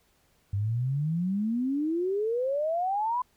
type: exponential sweep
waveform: sine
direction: up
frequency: 96.7 to 1018 Hz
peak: -25 dBFS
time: 0.53-3.22 s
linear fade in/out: 5 ms
effects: pink hiss -67 dBFS RMS until 3.36 s